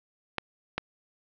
clicks, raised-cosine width 0.3 ms, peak -12 dBFS, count 2, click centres 0.383 / 0.78 s, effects low-pass 5000 Hz 12 dB/octave + 9-bit

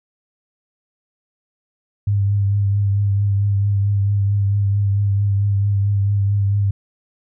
sine tone with vibrato, 100.5 Hz, G2, 44 cents sharp, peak -14 dBFS, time 2.07-6.71 s, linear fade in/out 5 ms, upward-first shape triangle, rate 4.5 Hz, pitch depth 33 cents each way, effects none

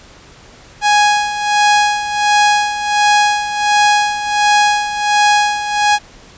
sawtooth tone with tremolo, 830.6 Hz, G#5, in tune, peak -4 dBFS, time 0.81-5.99 s, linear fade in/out 50 ms, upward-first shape sine, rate 1.4 Hz, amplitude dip 70%, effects pink hiss -41 dBFS RMS until 6.37 s + resampled to 16000 Hz

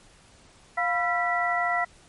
sine tone cluster, 703 / 990 / 1352 / 1961 Hz, F5 / B5 / E6 / B6, +11 / +4 / +43 / -13 cents, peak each -26 / -33 / -29 / -27 dBFS, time 0.77-1.85 s, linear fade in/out 10 ms, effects pink hiss -55 dBFS RMS until 2.08 s + MP3 48 kbps

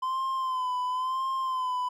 triangle tone with vibrato, 1028 Hz, C6, 31 cents flat, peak -25 dBFS, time 0.02-1.89 s, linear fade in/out 10 ms, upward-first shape sine, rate 0.97 Hz, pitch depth 52 cents each way, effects none

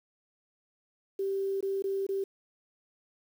sine tone with dropouts, 390.4 Hz, G4, 7 cents flat, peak -28 dBFS, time 1.19-2.24 s, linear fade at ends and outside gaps 5 ms, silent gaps 1.608-1.626 / 1.823-1.84 / 2.067-2.089 s, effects 9-bit

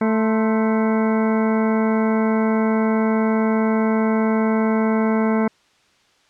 harmonic tone with a mistuned harmonic, 220.6 Hz, A3, 5 cents sharp, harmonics 1 / 2 / 3 / 4 / 5 / 6 / 7 / 9 / 10, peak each -17 / -23 / -27 / -29 / -31 / -33 / -34 / -36 / -37 dBFS, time 0.01-5.48 s, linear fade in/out 5 ms, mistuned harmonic 5, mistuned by -69 cents, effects white hiss -58 dBFS RMS until 6.29 s + low-pass 5000 Hz 12 dB/octave

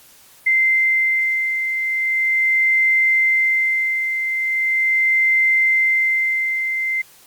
sine beating tone pair, 2081 / 2081.4 Hz, C7 / C7, -10 / -10 cents, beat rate 0.4 Hz, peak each -15 / -24 dBFS, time 0.46-7.02 s, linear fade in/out 10 ms, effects white hiss -48 dBFS RMS until 7.26 s + Opus 48 kbps

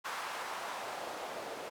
white noise with band-pass filter sweep, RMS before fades -41 dBFS, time 0.04-1.7 s, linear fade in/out 20 ms, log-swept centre 1100 to 540 Hz, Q 1.5, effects none

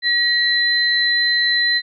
sine tone pair together, 1911 / 4049 Hz, A#6 / B7, +43 / +42 cents, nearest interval octave + minor second, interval 1299 cents, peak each -17 dBFS, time 0.02-1.82 s, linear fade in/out 50 ms, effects none

